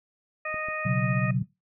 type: harmonic tone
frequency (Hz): 620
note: D#5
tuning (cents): -6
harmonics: 1 / 2 / 3 / 4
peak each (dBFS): -35 / -35 / -35 / -35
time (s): 0.45-1.31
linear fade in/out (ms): 5
type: clicks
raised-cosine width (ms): 3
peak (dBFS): -29 / -30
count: 2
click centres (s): 0.543 / 0.686
type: chord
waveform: sine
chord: B suspended second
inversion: none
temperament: just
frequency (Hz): 123.47 / 138.9 / 185.21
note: B2 / C#3 / F#3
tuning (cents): 0 / +4 / +2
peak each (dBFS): -27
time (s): 0.85-1.43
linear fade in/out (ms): 10
effects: noise-tail reverb RT60 0.2 s tail -17 dB re dry